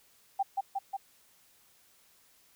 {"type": "tone with echo", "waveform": "sine", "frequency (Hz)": 785, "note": "G5", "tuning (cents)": 2, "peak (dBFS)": -25, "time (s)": [0.39, 0.43], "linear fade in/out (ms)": 10, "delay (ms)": 180, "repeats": 3, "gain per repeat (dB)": -2, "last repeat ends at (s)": 0.97, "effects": ["white hiss -64 dBFS RMS until 2.55 s"]}